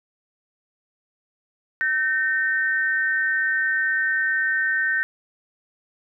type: tone pair together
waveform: sine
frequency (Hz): 1538.9 / 1829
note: G6 / A#6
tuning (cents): -32 / -33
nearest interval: minor third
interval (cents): 299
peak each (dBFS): -22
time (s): 1.81-5.03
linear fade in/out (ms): 0
effects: none